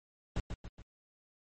brown noise with echo, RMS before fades -32 dBFS, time 0.36-0.4 s, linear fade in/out 2 ms, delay 140 ms, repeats 3, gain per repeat -6 dB, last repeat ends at 0.82 s, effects MP3 32 kbps

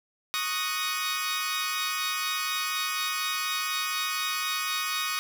15% pulse chord, D# minor seventh, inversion third, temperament equal, 1108.7 / 1244.5 / 1480 / 1864.7 Hz, C#6 / D#6 / F#6 / A#6, 0 / 0 / 0 / 0 cents, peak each -28 / -24 / -30 / -29 dBFS, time 0.34-5.19 s, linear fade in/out 0 ms, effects none

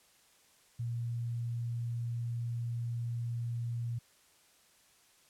sine tone, 118.1 Hz, A#2, 23 cents sharp, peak -33 dBFS, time 0.79-3.99 s, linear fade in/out 10 ms, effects white hiss -65 dBFS RMS until 5.29 s + low-pass 11000 Hz 12 dB/octave

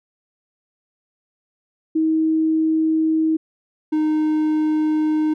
sine / triangle tone pair in turn, 317.7 / 308.7 Hz, D#4 / D#4, +36 / -14 cents, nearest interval unison, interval 50 cents, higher first, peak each -15 / -14 dBFS, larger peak second, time 1.95-3.37 / 3.92-5.34 s, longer neither, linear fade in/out 10 ms, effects none

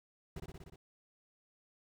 brown noise with echo, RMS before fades -43 dBFS, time 0.36-0.4 s, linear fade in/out 5 ms, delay 60 ms, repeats 6, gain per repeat -2 dB, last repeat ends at 0.76 s, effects none

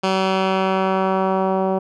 10% pulse tone with low-pass filter sweep, 190.1 Hz, F#3, 47 cents sharp, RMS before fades -19 dBFS, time 0.03-1.79 s, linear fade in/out 10 ms, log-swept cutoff 4800 to 680 Hz, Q 1, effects none

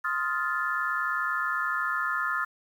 sine chord, F dominant seventh, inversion second, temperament just, 1047.7 / 1257.2 / 1396.9 / 1746.1 Hz, C6 / Eb6 / F6 / A6, +2 / +18 / 0 / -14 cents, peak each -35 / -31 / -30 / -31 dBFS, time 0.04-2.45 s, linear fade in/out 10 ms, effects 9-bit

